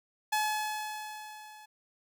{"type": "tone with level ramp", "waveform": "sawtooth", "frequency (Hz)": 854, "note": "G#5", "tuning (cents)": 48, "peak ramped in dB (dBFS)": [-22, -46], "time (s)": [0.32, 1.66], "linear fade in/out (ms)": 10, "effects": []}